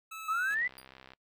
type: tone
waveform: 25% pulse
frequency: 1304 Hz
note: E6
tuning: 19 cents flat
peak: -37 dBFS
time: 0.11-0.55 s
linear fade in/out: 10 ms
type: exponential sweep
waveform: sine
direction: up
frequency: 1244.5 to 2041 Hz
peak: -28 dBFS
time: 0.28-0.68 s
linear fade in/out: 10 ms
type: click train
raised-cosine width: 0.3 ms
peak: -34 dBFS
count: 42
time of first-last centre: 0.51-1.135 s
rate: 65.6 Hz
type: tone with exponential decay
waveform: 15% pulse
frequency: 4795 Hz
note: D8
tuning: 35 cents sharp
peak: -37 dBFS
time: 0.78-0.86 s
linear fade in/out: 1 ms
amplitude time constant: 17 ms
effects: noise-tail reverb RT60 0.1 s tail -26 dB re dry